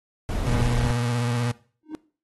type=noise; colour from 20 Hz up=brown; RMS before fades=-25 dBFS; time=0.29-0.91 s; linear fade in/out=0 ms
type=tone with vibrato; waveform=35% pulse; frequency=120 Hz; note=B2; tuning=49 cents flat; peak=-21 dBFS; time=0.46-1.52 s; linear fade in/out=10 ms; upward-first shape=sine; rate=16 Hz; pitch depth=37 cents each way
type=tone with exponential growth; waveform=triangle; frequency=309.8 Hz; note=D#4; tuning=7 cents flat; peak=-24 dBFS; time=1.83-1.95 s; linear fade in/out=0 ms; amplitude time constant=26 ms
effects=noise-tail reverb RT60 0.4 s tail -19 dB re dry + AAC 32 kbps